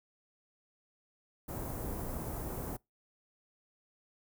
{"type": "band-stop noise", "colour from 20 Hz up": "pink", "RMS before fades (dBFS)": -39, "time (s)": [1.48, 2.77], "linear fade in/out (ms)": 10, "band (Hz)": [840, 14000], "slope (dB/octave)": 12, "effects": ["noise-tail reverb RT60 0.2 s tail -25 dB re dry"]}